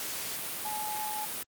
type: tone in noise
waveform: sine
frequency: 850 Hz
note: G#5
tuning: 40 cents sharp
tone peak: -34 dBFS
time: 0.65-1.25 s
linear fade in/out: 2 ms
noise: white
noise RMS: -36 dBFS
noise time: 0-1.43 s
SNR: -1 dB
effects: high-pass 100 Hz 12 dB/octave + Opus 48 kbps